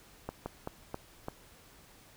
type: slowing click train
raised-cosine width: 1 ms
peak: -22 dBFS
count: 5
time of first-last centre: 0.29-1.284 s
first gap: 170 ms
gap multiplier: 1.26
effects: pink hiss -58 dBFS RMS until 2.16 s